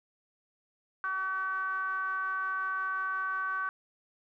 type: ring-modulated tone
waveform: triangle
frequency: 189.6 Hz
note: F#3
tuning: 43 cents sharp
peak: -25 dBFS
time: 1.04-3.69 s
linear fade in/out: 0 ms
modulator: 1330 Hz
effects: none